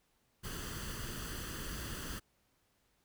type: noise with comb filter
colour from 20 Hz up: pink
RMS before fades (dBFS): -42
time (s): 0.43-2.2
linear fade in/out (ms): 20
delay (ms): 0.65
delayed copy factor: +0.65
effects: pink hiss -75 dBFS RMS until 3.04 s